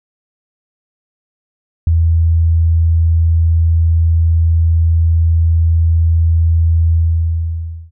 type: tone with ADSR envelope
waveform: sine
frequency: 82.41 Hz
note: E2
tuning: in tune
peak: -6 dBFS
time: 1.87-7.91 s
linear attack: 3 ms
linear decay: 11 ms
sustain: -2 dB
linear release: 970 ms
effects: none